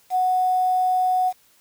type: tone with quantisation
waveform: sine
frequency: 738 Hz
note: F#5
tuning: 5 cents flat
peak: -17 dBFS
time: 0.1-1.33 s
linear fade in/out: 50 ms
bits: 7
effects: white hiss -58 dBFS RMS until 1.6 s